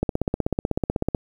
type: click train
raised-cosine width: 2 ms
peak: -8 dBFS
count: 19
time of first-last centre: 0.03-1.148 s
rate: 16.1 Hz
effects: 8-bit